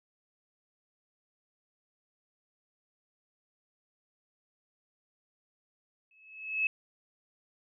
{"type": "tone with exponential growth", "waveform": "sine", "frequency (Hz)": 2589, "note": "E7", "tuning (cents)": -32, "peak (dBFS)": -23, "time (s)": [6.11, 6.67], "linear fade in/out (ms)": 2, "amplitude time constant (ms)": 120, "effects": []}